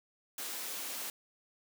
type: high-pass noise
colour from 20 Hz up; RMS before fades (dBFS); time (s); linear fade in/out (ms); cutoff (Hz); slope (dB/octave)
white; -40; 0.38-1.1; 2; 220; 24
effects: none